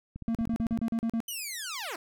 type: click train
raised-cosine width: 5 ms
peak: -27 dBFS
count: 11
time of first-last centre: 0.16-0.789 s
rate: 15.9 Hz
type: tone bursts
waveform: triangle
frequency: 228.3 Hz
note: A#3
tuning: 36 cents flat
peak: -24 dBFS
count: 9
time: 0.28-1.203 s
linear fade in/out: 0 ms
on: 67 ms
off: 40 ms
type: linear sweep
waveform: 10% pulse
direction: down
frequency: 3048 to 293.7 Hz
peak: -26 dBFS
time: 1.28-1.96 s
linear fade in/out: 5 ms
effects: none